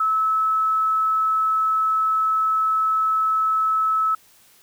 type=tone; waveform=sine; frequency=1300 Hz; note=E6; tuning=24 cents flat; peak=-17 dBFS; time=0-4.15 s; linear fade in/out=5 ms; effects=white hiss -54 dBFS RMS until 4.62 s